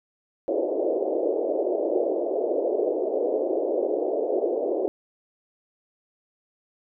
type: band-pass noise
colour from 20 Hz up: pink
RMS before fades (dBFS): -25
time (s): 0.48-4.88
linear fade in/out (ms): 0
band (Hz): 340 to 630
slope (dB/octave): 48
effects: none